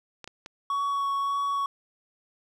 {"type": "clicks", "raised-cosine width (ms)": 0.2, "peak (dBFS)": -23, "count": 3, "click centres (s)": [0.243, 0.276, 0.461]}
{"type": "tone with vibrato", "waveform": "triangle", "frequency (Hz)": 1118, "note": "C#6", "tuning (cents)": 14, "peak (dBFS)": -23, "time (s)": [0.7, 1.66], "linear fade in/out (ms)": 2, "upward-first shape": "sine", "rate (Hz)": 1.7, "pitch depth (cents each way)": 10}
{"effects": []}